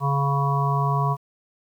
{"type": "harmonic tone", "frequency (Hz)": 140, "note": "C#3", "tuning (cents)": 18, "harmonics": [1, 3, 5, 7, 8], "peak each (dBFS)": [-21, -33, -30, -26, -27], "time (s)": [0, 1.17], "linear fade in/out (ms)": 50, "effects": ["9-bit"]}